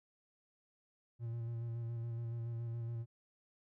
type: tone with vibrato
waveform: triangle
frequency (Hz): 116.54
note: A#2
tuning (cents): 0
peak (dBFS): -36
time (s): 1.19-3.06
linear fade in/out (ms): 50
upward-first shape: square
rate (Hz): 7.1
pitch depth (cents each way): 20
effects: none